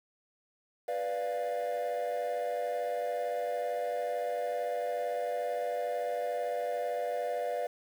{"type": "chord", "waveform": "triangle", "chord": "B diminished", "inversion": "none", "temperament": "equal", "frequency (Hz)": [493.9, 587.3, 698.5], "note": ["B4", "D5", "F5"], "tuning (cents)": [0, 0, 0], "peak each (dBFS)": [-32, -32, -32], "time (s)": [0.88, 7.67], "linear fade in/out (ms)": 5, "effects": ["tanh soft clip ceiling -25 dBFS", "9-bit"]}